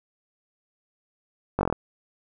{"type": "slowing click train", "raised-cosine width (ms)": 1, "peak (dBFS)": -9, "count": 7, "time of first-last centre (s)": [1.59, 1.726], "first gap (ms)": 20, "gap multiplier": 1.05, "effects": []}